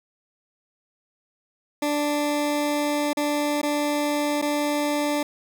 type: tone with dropouts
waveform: 20% pulse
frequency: 293.7 Hz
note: D4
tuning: in tune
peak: -17 dBFS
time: 1.82-5.23 s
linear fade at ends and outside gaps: 5 ms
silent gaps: 3.132-3.17 / 3.616-3.63 / 4.416-4.423 s
effects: none